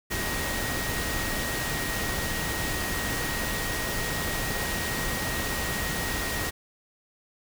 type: tone in noise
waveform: sine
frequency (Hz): 1884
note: A#6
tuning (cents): +18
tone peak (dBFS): -34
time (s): 0.1-6.51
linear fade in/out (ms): 20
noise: pink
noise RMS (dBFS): -30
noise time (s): 0.1-6.51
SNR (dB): -7
effects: none